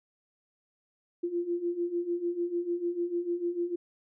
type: beating tone pair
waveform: sine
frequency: 342.6 / 349.3 Hz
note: F4 / F4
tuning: -33 / 0 cents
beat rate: 6.7 Hz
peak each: -34 / -30 dBFS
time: 1.23-3.76 s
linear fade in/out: 10 ms
effects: none